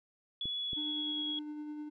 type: tone with pitch glide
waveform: sine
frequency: 3394 to 3324 Hz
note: G#7 to G#7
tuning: +37 to +1 cents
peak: -34 dBFS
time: 0.41-1.39 s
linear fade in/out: 2 ms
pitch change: -36 cents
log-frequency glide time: 0.59-1.23 s
type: clicks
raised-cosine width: 3 ms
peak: -31 dBFS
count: 2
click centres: 0.456 / 0.732 s
type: tone with tremolo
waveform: triangle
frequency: 300 Hz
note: D4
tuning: 37 cents sharp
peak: -36 dBFS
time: 0.76-1.9 s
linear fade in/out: 20 ms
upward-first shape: sine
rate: 9.8 Hz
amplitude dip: 30%
effects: none